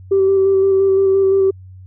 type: tone with vibrato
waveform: sine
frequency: 387.4 Hz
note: G4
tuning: 20 cents flat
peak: -9 dBFS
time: 0.11-1.51 s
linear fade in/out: 10 ms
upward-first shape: square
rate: 5.8 Hz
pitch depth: 14 cents each way
effects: tanh soft clip ceiling -6 dBFS + added 93 Hz sine -35 dBFS peak until 1.86 s